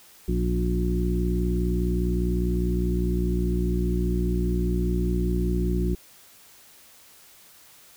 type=harmonic tone with a mistuned harmonic; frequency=59.8 Hz; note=A#1; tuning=45 cents sharp; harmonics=1 / 2 / 3 / 4 / 5 / 6; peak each=-24 / -33 / -27 / -37 / -34 / -30 dBFS; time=0.28-5.95 s; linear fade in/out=5 ms; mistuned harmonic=5; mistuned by=-30 cents; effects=white hiss -52 dBFS RMS until 7.96 s